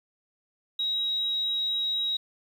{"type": "tone", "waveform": "sine", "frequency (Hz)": 3826, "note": "A#7", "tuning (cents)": 44, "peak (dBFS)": -25, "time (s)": [0.79, 2.17], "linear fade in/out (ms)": 5, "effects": ["9-bit"]}